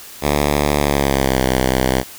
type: tone with pitch glide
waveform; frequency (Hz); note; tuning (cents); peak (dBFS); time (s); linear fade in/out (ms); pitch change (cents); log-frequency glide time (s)
5% pulse; 73 to 64.66; D2 to C2; -10 to -20; -3; 0.21-2.04; 50; -210; 0.77-1.42
effects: white hiss -37 dBFS RMS until 2.18 s